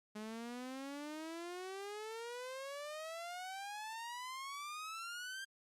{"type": "exponential sweep", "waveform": "sawtooth", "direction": "up", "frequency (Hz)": [209.9, 1599], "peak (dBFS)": -40, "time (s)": [0.15, 5.45], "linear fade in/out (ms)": 10, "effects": ["low-pass 11000 Hz 12 dB/octave", "Opus 48 kbps"]}